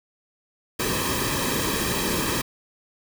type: noise with comb filter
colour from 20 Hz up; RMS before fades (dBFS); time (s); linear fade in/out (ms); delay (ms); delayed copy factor
pink; -25; 0.79-2.42; 10; 1.4; -0.7
effects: none